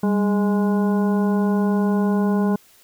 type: harmonic tone with a mistuned harmonic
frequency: 207.7 Hz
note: G#3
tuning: in tune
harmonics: 1 / 2 / 3 / 4 / 5 / 7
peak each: -17 / -25 / -32 / -31 / -33 / -38 dBFS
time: 0.03-2.56 s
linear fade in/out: 5 ms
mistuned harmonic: 1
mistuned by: -77 cents
effects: white hiss -53 dBFS RMS until 2.83 s